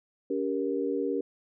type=chord; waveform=sine; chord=G diminished; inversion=second; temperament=just; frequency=282.2 / 392 / 470.4 Hz; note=Db4 / G4 / Bb4; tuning=+31 / 0 / +16 cents; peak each=-31 dBFS; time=0.3-1.21 s; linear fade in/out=5 ms; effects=none